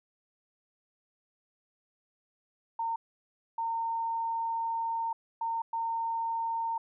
sine tone bursts at uneven times, 914 Hz, A#5, 34 cents flat, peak -29 dBFS, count 4, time 2.79-2.96 / 3.58-5.13 / 5.41-5.62 / 5.73-6.78 s, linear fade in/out 5 ms, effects none

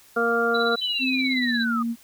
harmonic tone, 233.1 Hz, A#3, in tune, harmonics 1 / 2 / 3 / 5 / 6, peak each -29 / -23 / -28 / -31 / -23 dBFS, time 0.16-0.76 s, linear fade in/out 10 ms
sine tone with tremolo, 3951 Hz, B7, in tune, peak -25 dBFS, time 0.54-1.65 s, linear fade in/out 10 ms, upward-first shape sine, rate 17 Hz, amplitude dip 75%
sine linear sweep, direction down, 3078 to 1193 Hz, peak -24 dBFS, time 0.81-1.83 s, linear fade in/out 10 ms
sine tone with pitch glide, 260.8 to 232.3 Hz, C4 to A#3, -5 to -6 cents, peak -23 dBFS, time 0.99-1.96 s, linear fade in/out 50 ms, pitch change -201 cents, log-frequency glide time 1.31-1.59 s
effects white hiss -53 dBFS RMS until 2.03 s

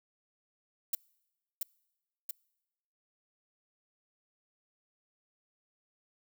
violet noise with echo, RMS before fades -30 dBFS, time 0.93-0.95 s, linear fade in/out 5 ms, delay 680 ms, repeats 2, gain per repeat -3 dB, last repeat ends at 2.31 s, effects noise-tail reverb RT60 1.0 s tail -26 dB re dry

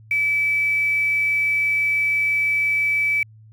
sine tone with quantisation, 2303 Hz, D7, 34 cents flat, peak -17 dBFS, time 0.11-3.23 s, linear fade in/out 2 ms, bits 7, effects added 109 Hz sine -44 dBFS peak until 3.52 s

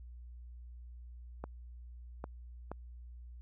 clicks, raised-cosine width 1 ms, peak -26 dBFS, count 3, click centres 1.44 / 2.241 / 2.716 s, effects added 60 Hz sine -47 dBFS peak until 3.41 s

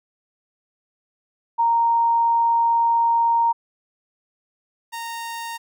sine / sawtooth tone pair in turn, 929 / 924.9 Hz, A#5 / A#5, -6 / -14 cents, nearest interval unison, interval 8 cents, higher first, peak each -15 / -25 dBFS, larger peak first, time 1.58-3.53 / 4.92-5.58 s, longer first, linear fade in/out 20 ms, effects none

